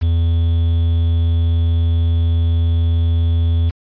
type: tone with quantisation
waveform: triangle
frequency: 83.6 Hz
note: E2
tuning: 25 cents sharp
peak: -10 dBFS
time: 0.01-3.71 s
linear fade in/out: 20 ms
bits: 6
effects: resampled to 11025 Hz